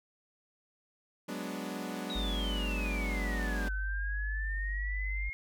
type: chord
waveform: sawtooth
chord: G# half-diminished seventh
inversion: third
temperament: equal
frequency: 185 / 207.7 / 246.9 / 293.7 Hz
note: F#3 / G#3 / B3 / D4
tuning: 0 / 0 / 0 / 0 cents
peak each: -38 dBFS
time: 1.28-3.69 s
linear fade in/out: 10 ms
type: exponential two-way sweep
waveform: sine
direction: down then up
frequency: 3853 to 1513 to 2155 Hz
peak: -37 dBFS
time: 2.1-5.33 s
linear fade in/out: 0 ms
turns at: 3.72 s
type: tone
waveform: sine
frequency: 50.3 Hz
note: G1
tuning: 45 cents sharp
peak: -32 dBFS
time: 2.15-5.3 s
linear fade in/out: 10 ms
effects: none